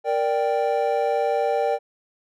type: chord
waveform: triangle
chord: G minor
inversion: first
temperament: equal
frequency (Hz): 466.2 / 587.3 / 784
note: Bb4 / D5 / G5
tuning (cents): 0 / 0 / 0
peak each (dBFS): -22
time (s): 0.04-1.79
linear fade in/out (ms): 50
effects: none